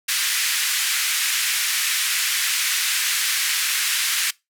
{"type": "band-pass noise", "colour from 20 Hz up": "pink", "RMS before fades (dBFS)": -22, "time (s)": [0.08, 4.31], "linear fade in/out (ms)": 10, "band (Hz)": [1700, 14000], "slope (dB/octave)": 24, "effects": ["noise-tail reverb RT60 0.2 s tail -22 dB re dry"]}